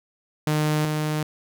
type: tone pair in turn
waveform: sawtooth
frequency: 152.4 / 152.96 Hz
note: D#3 / D#3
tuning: -36 / -29 cents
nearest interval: unison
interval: 7 cents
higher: second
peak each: -16 / -19 dBFS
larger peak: first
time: 0.47-0.85 / 0.85-1.23 s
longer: neither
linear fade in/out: 2 ms
effects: none